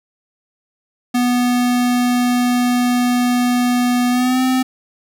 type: tone with pitch glide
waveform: square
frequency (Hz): 245.7 to 257.6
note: B3 to C4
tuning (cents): -9 to -27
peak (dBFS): -14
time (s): 1.14-4.63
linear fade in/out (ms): 10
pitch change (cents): +82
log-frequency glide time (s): 4.1-4.41
effects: none